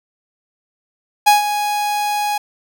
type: tone with ADSR envelope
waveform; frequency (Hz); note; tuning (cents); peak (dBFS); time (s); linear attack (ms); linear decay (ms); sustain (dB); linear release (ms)
45% pulse; 830.6; G#5; 0; -6; 1.26-2.38; 16; 140; -11; 6
effects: none